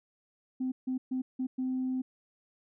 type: tone bursts at uneven times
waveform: sine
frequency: 257.8 Hz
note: C4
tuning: 26 cents flat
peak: -28 dBFS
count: 5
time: 0.6-0.72 / 0.87-0.98 / 1.11-1.22 / 1.39-1.47 / 1.58-2.02 s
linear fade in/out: 10 ms
effects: tanh soft clip ceiling -25 dBFS